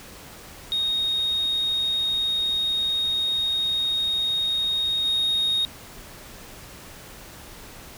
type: tone with level steps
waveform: sine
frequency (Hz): 3729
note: A#7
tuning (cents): 0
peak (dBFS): -20 / -18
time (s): 0.72-5.65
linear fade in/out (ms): 0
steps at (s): 5.05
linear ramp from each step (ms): 10
effects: tanh soft clip ceiling -18 dBFS + pink hiss -43 dBFS RMS until 7.97 s